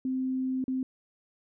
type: tone with dropouts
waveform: sine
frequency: 259.8 Hz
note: C4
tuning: 12 cents flat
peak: -27 dBFS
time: 0.05-0.83 s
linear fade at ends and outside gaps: 2 ms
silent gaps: 0.641-0.68 s
effects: none